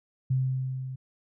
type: tone with level ramp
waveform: sine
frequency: 130.5 Hz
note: C3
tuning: 4 cents flat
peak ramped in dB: -21 to -34 dBFS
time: 0.3-0.96 s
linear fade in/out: 10 ms
effects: none